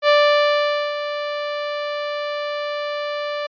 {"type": "tone with ADSR envelope", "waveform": "sawtooth", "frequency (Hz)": 587.3, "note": "D5", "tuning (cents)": 0, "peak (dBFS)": -7, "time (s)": [0.02, 3.47], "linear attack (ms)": 64, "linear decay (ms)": 850, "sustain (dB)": -12, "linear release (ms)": 11, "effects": ["resampled to 11025 Hz"]}